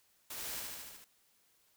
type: noise with echo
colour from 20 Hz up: white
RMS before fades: -44 dBFS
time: 0.3-0.6 s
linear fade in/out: 5 ms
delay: 74 ms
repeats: 6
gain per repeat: -2 dB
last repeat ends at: 1.044 s
effects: white hiss -71 dBFS RMS until 1.76 s